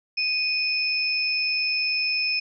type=tone pair together; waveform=sine; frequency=2489 / 5250 Hz; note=D#7 / E8; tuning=0 / -8 cents; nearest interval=octave + minor second; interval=1292 cents; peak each=-24 / -25 dBFS; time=0.17-2.4 s; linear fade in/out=10 ms; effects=none